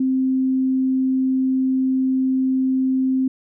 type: tone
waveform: sine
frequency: 261.6 Hz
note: C4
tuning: in tune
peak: -16 dBFS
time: 0-3.28 s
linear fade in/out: 5 ms
effects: none